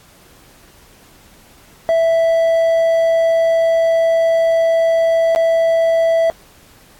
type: tone with dropouts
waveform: triangle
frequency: 659.3 Hz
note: E5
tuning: in tune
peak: -9 dBFS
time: 1.89-6.3 s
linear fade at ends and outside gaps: 0 ms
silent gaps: 5.35-5.36 s
effects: pink hiss -47 dBFS RMS until 6.99 s + AAC 64 kbps